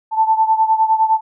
sine beating tone pair, 880 / 889.8 Hz, A5 / A5, 0 / +19 cents, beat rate 9.8 Hz, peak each -13 / -17 dBFS, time 0.11-1.21 s, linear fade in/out 50 ms, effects none

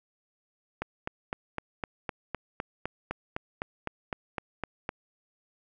click train, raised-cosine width 0.5 ms, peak -16 dBFS, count 17, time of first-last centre 0.82-4.891 s, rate 3.93 Hz, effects none

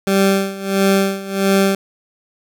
20% pulse tone with tremolo, 195.1 Hz, G3, 8 cents flat, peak -6 dBFS, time 0.07-1.75 s, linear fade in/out 2 ms, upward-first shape sine, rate 1.5 Hz, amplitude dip 85%, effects none

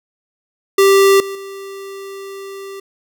square tone with level steps, 392 Hz, G4, in tune, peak -8 / -24 / -29 dBFS, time 0.78-2.8 s, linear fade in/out 5 ms, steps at 1.2 / 1.35 s, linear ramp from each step 2 ms, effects none

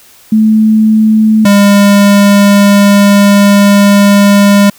sine / square tone pair in turn, 217.7 / 201.8 Hz, A3 / G#3, -18 / -49 cents, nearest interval minor second, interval 131 cents, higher first, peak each -3 dBFS, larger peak neither, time 0.32-1.45 / 1.45-4.7 s, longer second, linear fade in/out 5 ms, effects white hiss -40 dBFS RMS until 4.78 s

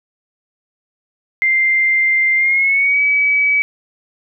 sine tone with pitch glide, 2093 to 2282 Hz, C7 to C#7, 0 to +50 cents, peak -11 dBFS, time 1.42-3.62 s, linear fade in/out 0 ms, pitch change +150 cents, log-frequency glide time 2.35-3.01 s, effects none

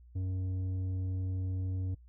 sine tone with tanh clipping, 93.1 Hz, F#2, 11 cents sharp, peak -33 dBFS, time 0.15-1.95 s, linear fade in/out 10 ms, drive 8 dB, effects noise-tail reverb RT60 0.1 s tail -23 dB re dry + added 60 Hz sine -53 dBFS peak until 2.08 s

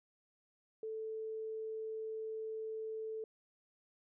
sine tone, 440 Hz, A4, in tune, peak -39 dBFS, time 0.83-3.24 s, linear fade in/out 2 ms, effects none

